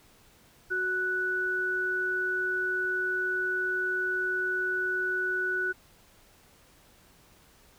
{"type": "tone pair together", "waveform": "sine", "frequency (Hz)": [370, 1480], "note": ["F#4", "F#6"], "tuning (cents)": [0, 0], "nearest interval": "2 octaves", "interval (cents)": 2400, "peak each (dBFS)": [-34, -27], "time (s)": [0.7, 5.73], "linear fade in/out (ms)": 20, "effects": ["pink hiss -59 dBFS RMS until 7.78 s"]}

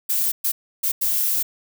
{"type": "noise bursts at uneven times", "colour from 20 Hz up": "violet", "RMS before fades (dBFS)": -21, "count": 4, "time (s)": [[0.09, 0.32], [0.44, 0.52], [0.83, 0.92], [1.01, 1.43]], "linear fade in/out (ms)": 10, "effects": []}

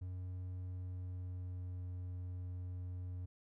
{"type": "tone with pitch glide", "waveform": "triangle", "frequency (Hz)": [91.3, 90.3], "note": ["F#2", "F#2"], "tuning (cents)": [-23, -42], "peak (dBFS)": -39, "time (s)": [0.01, 3.26], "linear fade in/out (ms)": 10, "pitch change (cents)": -19, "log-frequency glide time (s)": [0.62, 1.9], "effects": []}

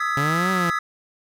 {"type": "chord", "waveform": "triangle", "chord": "E major seventh", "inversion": "third", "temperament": "equal with one note detuned", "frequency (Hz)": [1244.5, 1318.5, 1682.5, 1975.5], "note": ["D#6", "E6", "G#6", "B6"], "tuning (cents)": [0, 0, 22, 0], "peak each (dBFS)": [-23, -25, -26, -28], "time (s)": [0, 0.79], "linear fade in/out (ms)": 5}
{"type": "linear two-way sweep", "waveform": "sawtooth", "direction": "up then down", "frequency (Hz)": [136.9, 190.7, 167.3], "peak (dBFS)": -18, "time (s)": [0.17, 0.7], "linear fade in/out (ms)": 2, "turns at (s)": 0.51}
{"effects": []}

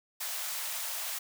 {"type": "high-pass noise", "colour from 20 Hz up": "white", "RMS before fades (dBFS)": -36, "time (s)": [0.2, 1.19], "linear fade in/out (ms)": 10, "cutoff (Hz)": 580, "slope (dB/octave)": 48, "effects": []}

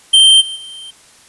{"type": "tone with level steps", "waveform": "square", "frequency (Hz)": 3136, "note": "G7", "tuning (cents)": 0, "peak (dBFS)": [-5, -23, -30], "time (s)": [0.13, 0.91], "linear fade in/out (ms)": 10, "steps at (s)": [0.4, 0.55], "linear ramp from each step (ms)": 20, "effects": ["white hiss -45 dBFS RMS until 1.28 s", "resampled to 24000 Hz"]}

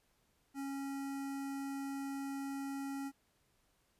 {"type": "tone with notch filter", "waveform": "square", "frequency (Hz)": 275.1, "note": "C#4", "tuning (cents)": -13, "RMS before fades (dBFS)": -41, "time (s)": [0.54, 3.12], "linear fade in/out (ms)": 50, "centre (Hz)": 3500, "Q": 1.2, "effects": ["pink hiss -75 dBFS RMS until 3.99 s", "resampled to 32000 Hz"]}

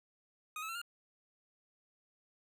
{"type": "tone with pitch steps", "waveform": "25% pulse", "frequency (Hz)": [1244.5, 1297.3, 1352.4, 1409.9], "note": ["D#6", "E6", "E6", "F6"], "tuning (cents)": [0, -28, 44, 16], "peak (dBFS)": -36, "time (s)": [0.56, 0.816], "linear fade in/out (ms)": 2, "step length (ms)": 64, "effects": []}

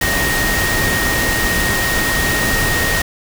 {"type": "tone in noise", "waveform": "sine", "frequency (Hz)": 1864.7, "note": "A#6", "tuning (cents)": 0, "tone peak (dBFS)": -18, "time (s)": [0.01, 3.02], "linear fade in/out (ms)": 5, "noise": "pink", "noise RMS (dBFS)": -18, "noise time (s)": [0.01, 3.02], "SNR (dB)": -3, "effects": []}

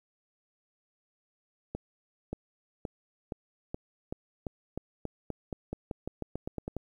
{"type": "accelerating click train", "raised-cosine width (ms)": 2, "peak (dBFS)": -21, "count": 20, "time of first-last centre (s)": [1.75, 6.767], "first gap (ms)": 580, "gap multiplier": 0.9, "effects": ["10-bit"]}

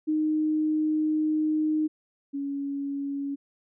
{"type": "tone pair in turn", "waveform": "sine", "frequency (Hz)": [308.9, 280.2], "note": ["D#4", "C#4"], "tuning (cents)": [-12, 19], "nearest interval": "major second", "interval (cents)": 169, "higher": "first", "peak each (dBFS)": [-22, -28], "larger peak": "first", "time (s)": [[0.07, 1.88], [2.33, 3.36]], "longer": "first", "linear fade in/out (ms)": 20, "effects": []}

